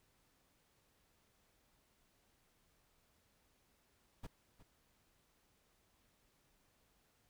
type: noise with echo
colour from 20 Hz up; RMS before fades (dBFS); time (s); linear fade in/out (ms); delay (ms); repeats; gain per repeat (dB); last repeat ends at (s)
brown; -45; 4.23-4.27; 10; 360; 1; -15; 4.63
effects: pink hiss -75 dBFS RMS until 7.29 s